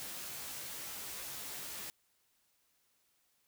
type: noise with comb filter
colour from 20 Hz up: white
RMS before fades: -44 dBFS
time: 0-1.9 s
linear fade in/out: 0 ms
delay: 15 ms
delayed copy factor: +0.6
effects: white hiss -75 dBFS RMS until 3.47 s